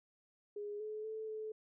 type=tone with pitch steps; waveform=sine; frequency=413.3 / 428.9 / 438 / 433.8 Hz; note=G#4 / A4 / A4 / A4; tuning=-8 / -44 / -8 / -25 cents; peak=-40 dBFS; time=0.56-1.52 s; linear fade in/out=5 ms; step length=240 ms; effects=none